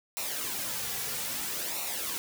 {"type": "noise with flanger", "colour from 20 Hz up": "white", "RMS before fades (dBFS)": -34, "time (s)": [0.17, 2.18], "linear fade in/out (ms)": 0, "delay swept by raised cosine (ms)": [0.61, 3.31], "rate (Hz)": 0.61, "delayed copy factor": -0.6, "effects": []}